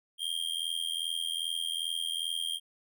square tone with amplitude modulation, 3206 Hz, G7, 38 cents sharp, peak -28 dBFS, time 0.18-2.6 s, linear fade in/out 50 ms, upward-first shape sine, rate 82.5 Hz, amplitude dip 90%, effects none

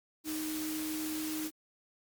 sine tone in noise, 311.1 Hz, D#4, in tune, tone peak -35 dBFS, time 0.24-1.51 s, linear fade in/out 50 ms, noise white, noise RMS -41 dBFS, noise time 0.24-1.51 s, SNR +3 dB, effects Opus 48 kbps

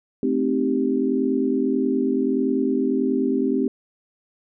sine chord, A half-diminished seventh, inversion none, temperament equal, 220 / 261.6 / 311.1 / 392 Hz, A3 / C4 / Eb4 / G4, 0 / 0 / 0 / 0 cents, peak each -27 / -21 / -27 / -24 dBFS, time 0.23-3.68 s, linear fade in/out 2 ms, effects none

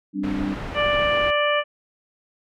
sine chord, G suspended fourth, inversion none, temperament equal, 196 / 261.6 / 293.7 Hz, G3 / C4 / D4, 0 / 0 / 0 cents, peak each -27 / -31 / -25 dBFS, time 0.13-0.57 s, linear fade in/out 50 ms
pink low-pass noise, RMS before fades -32 dBFS, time 0.23-1.31 s, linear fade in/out 10 ms, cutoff 2300 Hz, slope 12 dB/octave
harmonic tone, 589 Hz, D5, 5 cents sharp, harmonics 1 / 2 / 3 / 4 / 5, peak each -21 / -24 / -26 / -27 / -28 dBFS, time 0.74-1.64 s, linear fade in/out 50 ms
effects none

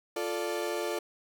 35% pulse chord, D minor, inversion first, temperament equal, 349.2 / 440 / 587.3 Hz, F4 / A4 / D5, 0 / 0 / 0 cents, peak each -33 / -33 / -34 dBFS, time 0.16-0.99 s, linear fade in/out 5 ms, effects none

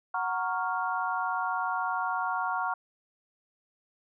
sine chord, Gb major seventh, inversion none, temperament equal, 740 / 932.3 / 1108.7 / 1396.9 Hz, Gb5 / Bb5 / Db6 / F6, 0 / 0 / 0 / 0 cents, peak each -33 dBFS, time 0.14-2.74 s, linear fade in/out 5 ms, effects none

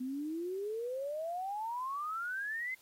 sine exponential sweep, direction up, 248.5 to 2100 Hz, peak -35 dBFS, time 0-2.75 s, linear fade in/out 10 ms, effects white hiss -64 dBFS RMS until 2.81 s + AAC 48 kbps

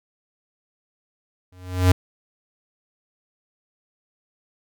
square tone with exponential growth, 91.3 Hz, F#2, 23 cents flat, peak -10 dBFS, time 1.52-1.92 s, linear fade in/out 5 ms, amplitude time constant 85 ms, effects none

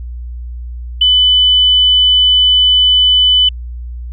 sine tone, 3000 Hz, F#7, 23 cents sharp, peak -6 dBFS, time 1.01-3.49 s, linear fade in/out 5 ms, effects added 60 Hz sine -22 dBFS peak until 4.12 s

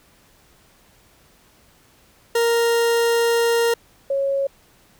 40% pulse / sine tone pair in turn, 466.2 / 550.5 Hz, A#4 / C#5, 0 / -12 cents, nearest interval minor third, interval 288 cents, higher second, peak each -15 / -18 dBFS, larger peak first, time 2.35-3.74 / 4.1-4.47 s, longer first, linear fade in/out 5 ms, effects pink hiss -55 dBFS RMS until 4.99 s

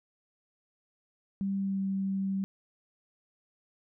sine tone with pitch glide, 196 to 193.75 Hz, G3 to G3, 0 to -20 cents, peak -28 dBFS, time 1.41-2.44 s, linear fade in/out 0 ms, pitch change -20 cents, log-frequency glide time 1.57-1.81 s, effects none

